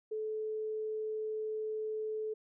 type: tone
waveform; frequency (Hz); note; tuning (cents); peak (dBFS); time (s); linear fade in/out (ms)
sine; 433.4; A4; -26; -34; 0.11-2.34; 10
effects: none